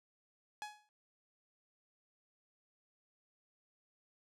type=tone with exponential decay; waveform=sawtooth; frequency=841 Hz; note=G#5; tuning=22 cents sharp; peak=-35 dBFS; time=0.62-0.89 s; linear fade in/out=0 ms; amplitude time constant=57 ms; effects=low-pass 9000 Hz 12 dB/octave